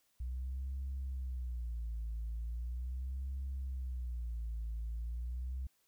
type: tone with vibrato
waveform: sine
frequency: 61.1 Hz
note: B1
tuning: 18 cents flat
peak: -35 dBFS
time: 0.2-5.67 s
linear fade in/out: 5 ms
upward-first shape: sine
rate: 0.39 Hz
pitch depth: 160 cents each way
effects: tanh soft clip ceiling -34 dBFS + white hiss -75 dBFS RMS until 5.87 s